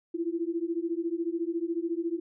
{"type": "beating tone pair", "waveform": "sine", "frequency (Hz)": [329.6, 343.6], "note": ["E4", "F4"], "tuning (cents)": [0, -28], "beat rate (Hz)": 14, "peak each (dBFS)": -31, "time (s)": [0.14, 2.2], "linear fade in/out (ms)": 10, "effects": []}